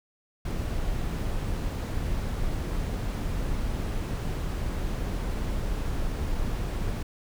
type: noise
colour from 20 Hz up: brown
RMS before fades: -29 dBFS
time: 0.45-7.03 s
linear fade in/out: 5 ms
effects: none